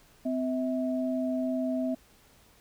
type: tone pair together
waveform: sine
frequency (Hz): 256.4 / 646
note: C4 / E5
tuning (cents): -35 / -35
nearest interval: octave + major third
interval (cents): 1600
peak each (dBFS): -28 / -32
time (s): 0.25-1.95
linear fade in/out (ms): 10
effects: pink hiss -60 dBFS RMS until 2.6 s